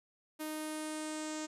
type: tone with low-pass filter sweep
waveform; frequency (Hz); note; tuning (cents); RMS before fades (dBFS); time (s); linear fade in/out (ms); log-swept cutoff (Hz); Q
sawtooth; 309.1; D#4; -11; -40; 0.39-1.47; 20; 12000 to 7200; 4
effects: none